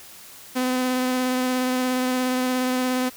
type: tone with vibrato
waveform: sawtooth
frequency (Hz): 254.1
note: B3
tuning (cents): +49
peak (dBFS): -17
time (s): 0.55-3.1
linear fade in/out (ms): 20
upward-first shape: sine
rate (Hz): 17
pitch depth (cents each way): 13
effects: white hiss -44 dBFS RMS until 3.16 s